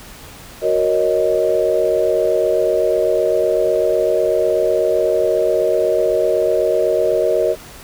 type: chord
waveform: sine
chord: D# minor seventh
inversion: first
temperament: equal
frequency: 370 / 466.2 / 554.4 / 622.3 Hz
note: F#4 / A#4 / C#5 / D#5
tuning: 0 / 0 / 0 / 0 cents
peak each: -20 / -18 / -21 / -17 dBFS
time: 0.61-7.56 s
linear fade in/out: 50 ms
effects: pink hiss -38 dBFS RMS until 7.83 s